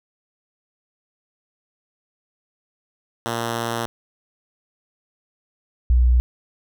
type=tone pair in turn; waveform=5% pulse / sine; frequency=116.54 / 61.13 Hz; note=A#2 / B1; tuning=0 / -17 cents; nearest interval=major seventh; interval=1117 cents; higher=first; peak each=-12 dBFS; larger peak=neither; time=3.26-3.86 / 5.9-6.2 s; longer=first; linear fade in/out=0 ms; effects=none